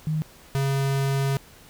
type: tone pair in turn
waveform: sine / square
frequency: 155.56 / 137.04 Hz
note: D#3 / C#3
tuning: 0 / -19 cents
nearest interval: major second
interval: 219 cents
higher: first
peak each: -22 dBFS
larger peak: neither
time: 0.07-0.22 / 0.55-1.37 s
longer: second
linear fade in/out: 0 ms
effects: pink hiss -50 dBFS RMS until 1.69 s